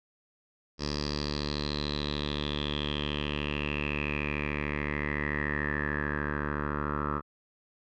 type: tone with low-pass filter sweep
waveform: 10% pulse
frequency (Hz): 73.6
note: D2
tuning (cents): +4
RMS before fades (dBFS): -32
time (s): 0.78-7.22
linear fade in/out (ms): 50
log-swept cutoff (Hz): 5100 to 1300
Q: 8.8
effects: none